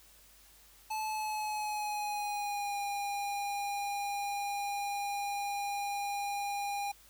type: tone with pitch glide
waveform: square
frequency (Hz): 867 to 808.9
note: A5 to G#5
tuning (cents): -26 to -46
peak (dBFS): -34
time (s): 0.9-6.92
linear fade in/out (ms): 10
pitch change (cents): -120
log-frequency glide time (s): 1.02-2.81
effects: added 50 Hz sine -65 dBFS peak until 7.09 s + white hiss -60 dBFS RMS until 7.09 s